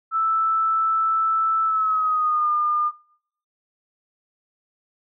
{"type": "tone with pitch glide", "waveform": "sine", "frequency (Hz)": [1318.5, 1209.1], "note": ["E6", "D#6"], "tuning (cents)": [0, -50], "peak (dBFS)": -18, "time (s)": [0.11, 2.92], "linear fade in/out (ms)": 50, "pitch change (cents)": -150, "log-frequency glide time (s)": [1.64, 2.5], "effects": ["noise-tail reverb RT60 0.6 s tail -21 dB re dry"]}